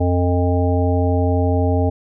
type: harmonic tone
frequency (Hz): 88.8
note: F2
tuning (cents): +29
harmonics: 1 / 3 / 5 / 7 / 9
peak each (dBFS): -16 / -21 / -23 / -24 / -26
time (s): 0-1.9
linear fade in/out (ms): 10
effects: none